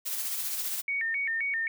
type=noise with tremolo; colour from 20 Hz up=blue; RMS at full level=-31 dBFS; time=0.05-0.82 s; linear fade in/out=20 ms; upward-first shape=sine; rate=15 Hz; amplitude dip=35%
type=tone with vibrato; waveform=sine; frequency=2016 Hz; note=B6; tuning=35 cents sharp; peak=-27 dBFS; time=0.88-1.68 s; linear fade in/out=2 ms; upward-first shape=square; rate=3.8 Hz; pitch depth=180 cents each way
effects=none